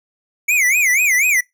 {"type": "tone with vibrato", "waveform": "square", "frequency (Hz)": 2222, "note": "C#7", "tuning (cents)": 4, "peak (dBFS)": -13, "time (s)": [0.48, 1.41], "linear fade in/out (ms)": 10, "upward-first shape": "sine", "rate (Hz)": 4.1, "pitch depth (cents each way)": 220, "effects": ["noise-tail reverb RT60 0.2 s tail -24 dB re dry"]}